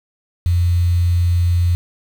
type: tone with quantisation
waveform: sine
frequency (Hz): 87.31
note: F2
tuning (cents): 0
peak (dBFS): -12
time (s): 0.46-1.75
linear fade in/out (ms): 0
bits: 6
effects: none